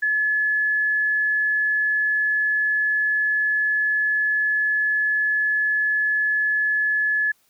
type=tone; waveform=sine; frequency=1712 Hz; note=A6; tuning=48 cents flat; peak=-18 dBFS; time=0.02-7.32 s; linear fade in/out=10 ms; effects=white hiss -63 dBFS RMS until 7.49 s